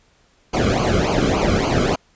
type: noise with flanger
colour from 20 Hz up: brown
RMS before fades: -18 dBFS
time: 0.53-1.96 s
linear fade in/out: 10 ms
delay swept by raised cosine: 0.54 to 1.13 ms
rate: 3.5 Hz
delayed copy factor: -1
effects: pink hiss -58 dBFS RMS until 2.15 s + resampled to 16000 Hz